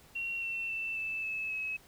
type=tone with pitch steps; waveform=sine; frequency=2737 / 2702 / 2668 / 2635 / 2601 / 2569 Hz; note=F7 / E7 / E7 / E7 / E7 / E7; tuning=-36 / +42 / +20 / -1 / -24 / -45 cents; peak=-33 dBFS; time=0.15-1.77 s; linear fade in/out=10 ms; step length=270 ms; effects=pink hiss -59 dBFS RMS until 1.87 s